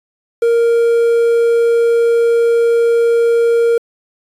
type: tone with quantisation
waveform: triangle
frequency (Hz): 466.2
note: A#4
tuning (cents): 0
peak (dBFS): -7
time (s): 0.42-3.78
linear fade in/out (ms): 5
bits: 6
effects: resampled to 32000 Hz